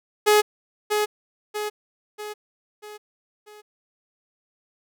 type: tone with echo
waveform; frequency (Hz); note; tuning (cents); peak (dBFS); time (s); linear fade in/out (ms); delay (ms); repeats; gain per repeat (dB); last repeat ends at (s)
sawtooth; 420.9; G#4; +23; -10; 0.26-0.42; 20; 640; 5; -6; 3.62
effects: none